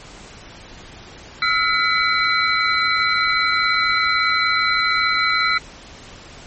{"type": "tone cluster", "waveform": "sine", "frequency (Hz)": [1302, 1407, 2004, 2264, 4046], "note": ["E6", "F6", "B6", "C#7", "B7"], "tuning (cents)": [-22, 12, 25, 36, 41], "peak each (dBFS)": -22, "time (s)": [1.42, 5.58], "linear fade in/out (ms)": 2, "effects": ["pink hiss -40 dBFS RMS until 6.46 s", "MP3 32 kbps"]}